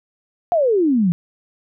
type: exponential sweep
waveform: sine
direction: down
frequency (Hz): 722 to 164.81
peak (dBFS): -13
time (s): 0.52-1.12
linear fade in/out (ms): 0
effects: none

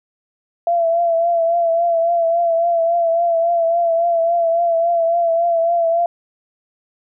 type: tone with vibrato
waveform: sine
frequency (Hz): 675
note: E5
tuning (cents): +41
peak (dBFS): -13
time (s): 0.67-6.06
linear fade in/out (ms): 2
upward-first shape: triangle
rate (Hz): 3.6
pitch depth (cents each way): 48
effects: none

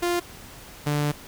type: tone pair in turn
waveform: sawtooth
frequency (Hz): 349.2 / 147.23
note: F4 / D3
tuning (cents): 0 / +5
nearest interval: octave + minor third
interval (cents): 1495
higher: first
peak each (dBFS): -18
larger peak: neither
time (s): 0.02-0.2 / 0.86-1.12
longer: second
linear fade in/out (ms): 10
effects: pink hiss -44 dBFS RMS until 1.27 s

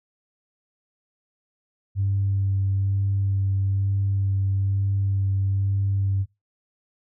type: tone with vibrato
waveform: sine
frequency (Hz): 98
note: G2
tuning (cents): 0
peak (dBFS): -19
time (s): 1.95-6.26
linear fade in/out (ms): 50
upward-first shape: sine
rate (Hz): 1.1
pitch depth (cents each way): 13
effects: noise-tail reverb RT60 0.2 s tail -19 dB re dry + tanh soft clip ceiling -15 dBFS

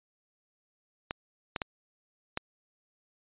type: clicks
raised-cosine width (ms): 0.3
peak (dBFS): -15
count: 4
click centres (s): 1.109 / 1.562 / 1.618 / 2.374
effects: resampled to 8000 Hz

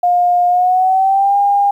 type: tone with pitch glide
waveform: sine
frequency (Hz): 710 to 806.2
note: F5 to G5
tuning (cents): +28 to +48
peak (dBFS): -9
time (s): 0.03-1.71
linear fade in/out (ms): 5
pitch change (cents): +220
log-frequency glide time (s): 0.48-1.37
effects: 8-bit

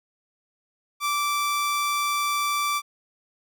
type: tone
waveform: sawtooth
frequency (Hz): 1167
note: D6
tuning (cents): -11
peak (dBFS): -19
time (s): 1-2.82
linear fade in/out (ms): 50
effects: none

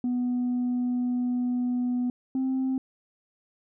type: tone pair in turn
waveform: sine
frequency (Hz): 246.9 / 262.2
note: B3 / C4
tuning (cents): 0 / +4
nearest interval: minor second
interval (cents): 104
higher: second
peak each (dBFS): -22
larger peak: neither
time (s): 0.04-2.1 / 2.35-2.78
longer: first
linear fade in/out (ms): 2
effects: tanh soft clip ceiling -22 dBFS

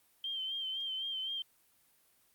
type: tone with vibrato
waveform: sine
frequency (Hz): 3136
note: G7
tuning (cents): 0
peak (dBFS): -35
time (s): 0.24-1.42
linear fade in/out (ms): 2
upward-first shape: sine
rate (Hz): 3.9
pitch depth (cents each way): 44
effects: white hiss -69 dBFS RMS until 2.34 s + Opus 32 kbps

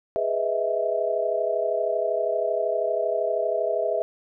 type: chord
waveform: sine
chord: E major seventh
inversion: first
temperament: equal with one note detuned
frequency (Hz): 415.3 / 493.9 / 626.6 / 659.3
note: G#4 / B4 / D#5 / E5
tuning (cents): 0 / 0 / +12 / 0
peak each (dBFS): -29 / -29 / -28 / -25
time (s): 0.16-4.02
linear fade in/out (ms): 0
effects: none

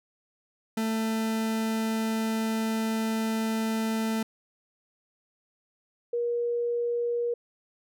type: tone pair in turn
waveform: 40% pulse / sine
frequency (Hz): 222 / 475.9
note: A3 / A#4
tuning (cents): +16 / +36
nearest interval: octave + minor second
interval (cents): 1320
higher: second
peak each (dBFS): -25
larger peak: neither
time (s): 0.77-4.23 / 6.13-7.34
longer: first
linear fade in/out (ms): 5
effects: none

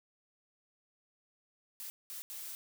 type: noise bursts at uneven times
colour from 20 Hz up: blue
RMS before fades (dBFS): -44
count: 3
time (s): 1.8-1.9 / 2.1-2.22 / 2.3-2.55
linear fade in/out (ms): 0
effects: none

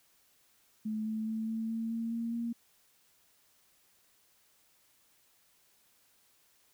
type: tone with pitch steps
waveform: sine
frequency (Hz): 216.4 / 218.8 / 221.2 / 223.6 / 226.1 / 228.6 / 231.1 / 233.7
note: A3 / A3 / A3 / A3 / A3 / A#3 / A#3 / A#3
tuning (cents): -29 / -9 / +9 / +28 / +47 / -34 / -15 / +5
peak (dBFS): -32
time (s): 0.85-2.53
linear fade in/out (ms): 10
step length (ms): 210
effects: white hiss -68 dBFS RMS until 6.73 s

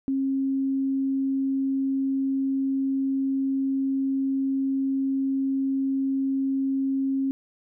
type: tone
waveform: sine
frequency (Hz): 270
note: C#4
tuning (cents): -45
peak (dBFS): -22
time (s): 0.08-7.31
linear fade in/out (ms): 0
effects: none

